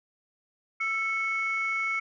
sine tone pair together, 1331 / 2204 Hz, E6 / C#7, +16 / -11 cents, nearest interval major sixth, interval 873 cents, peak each -31 / -26 dBFS, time 0.8-2 s, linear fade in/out 10 ms, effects tanh soft clip ceiling -21 dBFS

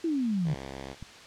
sine exponential sweep, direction down, 344.7 to 144.3 Hz, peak -25 dBFS, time 0.04-0.54 s, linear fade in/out 5 ms
5% pulse tone, 67.4 Hz, C#2, 48 cents flat, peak -27 dBFS, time 0.44-0.96 s, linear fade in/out 50 ms
click, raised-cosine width 5 ms, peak -28 dBFS, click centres 1.026 s
effects white hiss -48 dBFS RMS until 1.26 s + low-pass 5000 Hz 12 dB/octave

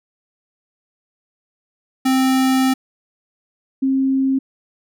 square / sine tone pair in turn, 262 / 267.2 Hz, C4 / C4, +2 / +36 cents, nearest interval unison, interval 34 cents, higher second, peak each -14 dBFS, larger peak neither, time 2.05-2.74 / 3.82-4.39 s, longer first, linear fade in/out 10 ms, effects none

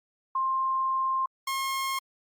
sine / sawtooth tone pair in turn, 1056 / 1073.8 Hz, C6 / C6, +16 / +45 cents, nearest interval unison, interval 29 cents, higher second, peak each -24 dBFS, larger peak neither, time 0.35-1.26 / 1.47-1.99 s, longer first, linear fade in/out 5 ms, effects Opus 48 kbps

